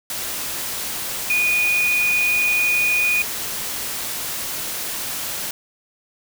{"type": "tone in noise", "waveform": "sine", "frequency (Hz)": 2462, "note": "D#7", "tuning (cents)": -19, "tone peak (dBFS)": -16, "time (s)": [1.3, 3.22], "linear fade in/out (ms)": 2, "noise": "white", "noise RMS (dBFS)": -27, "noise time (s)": [0.1, 5.51], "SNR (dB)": 8, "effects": []}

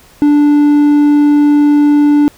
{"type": "tone", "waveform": "triangle", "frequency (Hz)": 292.9, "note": "D4", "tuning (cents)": -5, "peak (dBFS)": -3, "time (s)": [0.22, 2.28], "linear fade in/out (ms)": 0, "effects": ["pink hiss -43 dBFS RMS until 2.37 s"]}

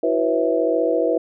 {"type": "tone cluster", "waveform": "sine", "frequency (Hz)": [329, 371.1, 488.5, 543, 655], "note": ["E4", "F#4", "B4", "C#5", "E5"], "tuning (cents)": [-3, 5, -19, -36, -11], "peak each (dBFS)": [-23, -26, -20, -25, -23], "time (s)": [0.03, 1.18], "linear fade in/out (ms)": 5, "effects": []}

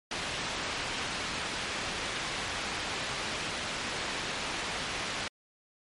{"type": "low-pass noise", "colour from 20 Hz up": "white", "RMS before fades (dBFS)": -35, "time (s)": [0.11, 5.28], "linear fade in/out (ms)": 2, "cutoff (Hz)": 3400, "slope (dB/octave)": 12, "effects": ["MP3 48 kbps"]}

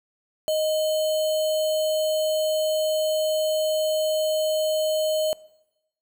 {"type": "tone with sample-and-hold", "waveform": "sine", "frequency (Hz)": 622.3, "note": "D#5", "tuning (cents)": 0, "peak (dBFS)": -20, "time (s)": [0.48, 5.33], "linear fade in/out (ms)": 0, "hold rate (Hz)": 3675, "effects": ["noise-tail reverb RT60 0.9 s tail -21 dB re dry"]}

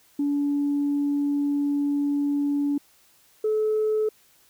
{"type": "tone pair in turn", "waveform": "sine", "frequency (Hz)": [286.5, 431.5], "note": ["D4", "A4"], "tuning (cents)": [-43, -34], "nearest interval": "perfect fifth", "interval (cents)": 709, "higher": "second", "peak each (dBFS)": [-20, -19], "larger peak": "second", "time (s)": [[0.19, 2.78], [3.44, 4.09]], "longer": "first", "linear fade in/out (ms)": 5, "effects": ["tanh soft clip ceiling -17 dBFS", "white hiss -59 dBFS RMS until 4.49 s"]}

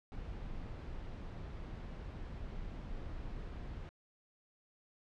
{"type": "noise", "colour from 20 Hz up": "brown", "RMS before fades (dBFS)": -44, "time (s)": [0.12, 3.89], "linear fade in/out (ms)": 0, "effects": ["low-pass 4000 Hz 12 dB/octave"]}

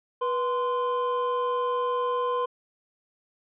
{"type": "tone pair together", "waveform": "triangle", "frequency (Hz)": [488.9, 1035.9], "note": ["B4", "C6"], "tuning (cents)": [-18, -18], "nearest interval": "octave + minor second", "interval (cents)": 1300, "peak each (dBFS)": -25, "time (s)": [0.21, 2.46], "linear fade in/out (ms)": 10, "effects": ["resampled to 8000 Hz"]}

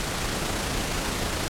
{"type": "noise with amplitude modulation", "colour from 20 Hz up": "pink", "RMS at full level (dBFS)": -27, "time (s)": [0, 1.48], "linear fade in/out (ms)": 0, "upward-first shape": "sine", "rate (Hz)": 28.7, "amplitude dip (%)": 30, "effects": ["low-pass 10000 Hz 12 dB/octave", "AAC 64 kbps"]}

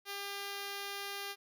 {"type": "tone", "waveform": "5% pulse", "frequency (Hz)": 400.1, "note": "G4", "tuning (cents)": 35, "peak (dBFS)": -28, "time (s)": [0.05, 1.36], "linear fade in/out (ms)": 50, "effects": []}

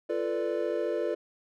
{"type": "chord", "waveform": "triangle", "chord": "B half-diminished seventh", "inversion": "second", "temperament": "equal with one note detuned", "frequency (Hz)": [344.8, 440, 493.9, 587.3], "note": ["F4", "A4", "B4", "D5"], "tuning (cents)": [-22, 0, 0, 0], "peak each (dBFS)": -31, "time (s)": [0.09, 1.15], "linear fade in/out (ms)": 10, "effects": []}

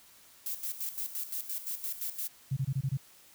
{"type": "noise with tremolo", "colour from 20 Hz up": "violet", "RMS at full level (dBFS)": -35, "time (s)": [0.46, 2.28], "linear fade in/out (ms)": 2, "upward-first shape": "square", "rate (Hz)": 5.8, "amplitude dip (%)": 70}
{"type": "tone bursts", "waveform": "sine", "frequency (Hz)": 134.5, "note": "C3", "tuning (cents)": 48, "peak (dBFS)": -27, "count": 6, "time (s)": [2.51, 2.973], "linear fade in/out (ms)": 10, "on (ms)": 58, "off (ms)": 23}
{"effects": ["white hiss -58 dBFS RMS until 3.34 s"]}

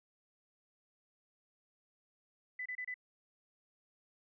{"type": "tone bursts", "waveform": "sine", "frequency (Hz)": 2000, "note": "B6", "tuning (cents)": 21, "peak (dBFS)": -38, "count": 4, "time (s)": [2.59, 2.942], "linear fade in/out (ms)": 5, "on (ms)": 67, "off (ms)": 28, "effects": []}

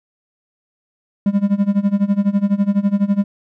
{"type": "tone with tremolo", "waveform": "triangle", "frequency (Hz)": 200.8, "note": "G3", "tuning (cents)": 42, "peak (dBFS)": -8, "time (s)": [1.26, 3.24], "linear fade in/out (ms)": 2, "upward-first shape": "sine", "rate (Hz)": 12, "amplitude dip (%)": 90, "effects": []}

